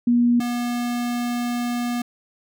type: tone pair in turn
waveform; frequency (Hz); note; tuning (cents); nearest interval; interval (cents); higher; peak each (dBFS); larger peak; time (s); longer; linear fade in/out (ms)
sine / square; 240 / 241.3; B3 / B3; -49 / -40; unison; 9; second; -14 / -23; first; 0.07-0.4 / 0.4-2.02; second; 5
effects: none